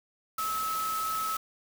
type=tone in noise; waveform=sine; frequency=1295 Hz; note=E6; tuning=31 cents flat; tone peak=-29 dBFS; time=0.38-1.37 s; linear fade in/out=5 ms; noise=white; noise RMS=-38 dBFS; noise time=0.38-1.37 s; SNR=+6 dB; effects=none